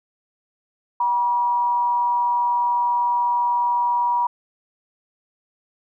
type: tone with frequency modulation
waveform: sine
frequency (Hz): 963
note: B5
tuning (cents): -44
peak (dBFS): -17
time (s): 1-4.27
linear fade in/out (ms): 5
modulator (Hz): 190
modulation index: 0.23
effects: none